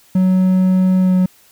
triangle tone with pitch glide, 185.9 to 184.08 Hz, F#3 to F#3, +8 to -9 cents, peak -8 dBFS, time 0.15-1.26 s, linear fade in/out 5 ms, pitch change -17 cents, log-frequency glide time 1-1.15 s, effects white hiss -50 dBFS RMS until 1.51 s

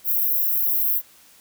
white high-pass noise, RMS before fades -21 dBFS, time 0.04-1.02 s, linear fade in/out 50 ms, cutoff 12000 Hz, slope 96 dB/octave, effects white hiss -52 dBFS RMS until 1.4 s

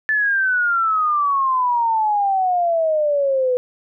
sine exponential sweep, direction down, 1754 to 493.9 Hz, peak -15 dBFS, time 0.09-3.57 s, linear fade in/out 0 ms, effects none

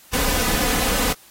pink noise with comb filter, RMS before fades -21 dBFS, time 0.13-1.13 s, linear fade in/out 5 ms, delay 4 ms, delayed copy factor +0.6, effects white hiss -49 dBFS RMS until 1.3 s + AAC 48 kbps

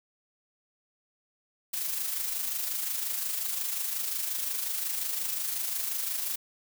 blue noise with amplitude modulation, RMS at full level -30 dBFS, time 1.73-6.36 s, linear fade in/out 10 ms, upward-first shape sine, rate 25.6 Hz, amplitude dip 45%, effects none

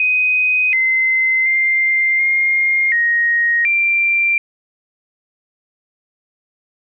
sine tone with pitch steps, 2505 / 2063 / 2097 / 2125 / 1876 / 2364 Hz, D#7 / C7 / C7 / C7 / A#6 / D7, +11 / -25 / +3 / +26 / +11 / +11 cents, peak -12 dBFS, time 0-4.38 s, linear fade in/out 2 ms, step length 730 ms, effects none

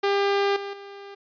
sawtooth tone with level steps, 399.6 Hz, G4, 33 cents sharp, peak -16 / -27 / -35 dBFS, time 0.03-1.15 s, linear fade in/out 10 ms, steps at 0.56 / 0.73 s, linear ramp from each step 5 ms, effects resampled to 11025 Hz

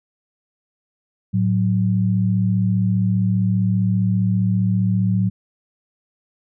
sine tone pair together, 109.91 / 185 Hz, A2 / F#3, -1 / 0 cents, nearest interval major sixth, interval 901 cents, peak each -18 dBFS, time 1.33-5.3 s, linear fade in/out 20 ms, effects none

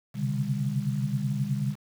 sine tone cluster, 129.4 / 137.3 / 148.2 / 201.4 Hz, C3 / C#3 / D3 / G3, -19 / -16 / +16 / +47 cents, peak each -31 dBFS, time 0.14-1.76 s, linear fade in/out 50 ms, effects 8-bit

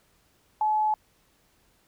sine tone, 857 Hz, A5, 46 cents flat, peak -21 dBFS, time 0.61-0.94 s, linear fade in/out 2 ms, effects pink hiss -65 dBFS RMS until 1.87 s

